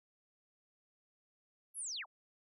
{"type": "linear sweep", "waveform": "sine", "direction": "down", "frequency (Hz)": [11600, 530], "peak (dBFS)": -39, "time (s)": [1.74, 2.06], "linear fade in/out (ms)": 50, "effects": []}